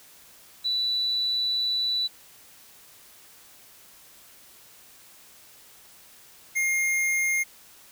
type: tone pair in turn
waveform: sine / square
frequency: 3962 / 2128 Hz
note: B7 / C7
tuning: +5 / +29 cents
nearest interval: major seventh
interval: 1076 cents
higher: first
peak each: -23 dBFS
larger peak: neither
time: 0.64-2.08 / 6.55-7.44 s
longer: first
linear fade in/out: 20 ms
effects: white hiss -52 dBFS RMS until 7.91 s